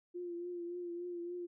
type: tone with vibrato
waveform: sine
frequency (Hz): 349.2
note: F4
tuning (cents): 0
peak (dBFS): -39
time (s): 0.14-1.47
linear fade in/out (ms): 20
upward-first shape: triangle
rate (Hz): 3.5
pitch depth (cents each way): 39
effects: none